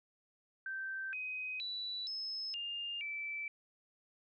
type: tone with pitch steps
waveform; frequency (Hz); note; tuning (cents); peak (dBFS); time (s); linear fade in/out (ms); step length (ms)
sine; 1557 / 2515 / 3952 / 5190 / 2812 / 2321; G6 / D#7 / B7 / E8 / F7 / D7; -12 / +18 / 0 / -28 / +11 / -21; -38; 0.66-3.48; 2; 470
effects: none